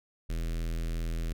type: tone with notch filter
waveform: square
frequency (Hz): 41.29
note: E1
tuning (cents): +4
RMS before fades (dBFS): -32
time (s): 0.29-1.33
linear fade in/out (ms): 10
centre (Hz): 890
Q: 0.87
effects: none